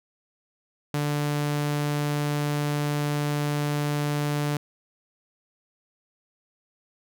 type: tone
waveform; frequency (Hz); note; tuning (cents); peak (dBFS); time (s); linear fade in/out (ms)
sawtooth; 146.83; D3; 0; -20; 0.94-4.57; 2
effects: none